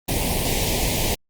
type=band-stop noise; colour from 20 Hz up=pink; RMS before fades=-22 dBFS; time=0.08-1.15 s; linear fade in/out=10 ms; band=930 to 2000 Hz; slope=48 dB/octave; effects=Opus 32 kbps